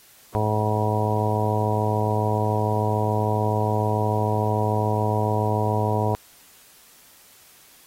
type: harmonic tone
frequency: 106.9 Hz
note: A2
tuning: 49 cents flat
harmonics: 1 / 2 / 3 / 4 / 5 / 6 / 7 / 8 / 9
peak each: -23 / -30 / -33 / -28 / -31 / -30 / -29 / -36 / -28 dBFS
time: 0.35-6.15 s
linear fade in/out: 0 ms
effects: white hiss -52 dBFS RMS until 7.86 s + AAC 48 kbps